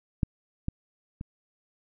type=clicks; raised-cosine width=5 ms; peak=-11 / -16 / -24 dBFS; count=3; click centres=0.232 / 0.684 / 1.211 s; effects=none